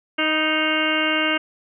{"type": "harmonic tone with a mistuned harmonic", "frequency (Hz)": 311.1, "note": "D#4", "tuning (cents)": 0, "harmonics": [1, 2, 3, 4, 5, 6, 7, 8, 9, 10], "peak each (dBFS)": [-25, -27, -34, -28, -25, -35, -25, -35, -24, -34], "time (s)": [0.18, 1.38], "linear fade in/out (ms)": 10, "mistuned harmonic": 3, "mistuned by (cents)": 31, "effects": []}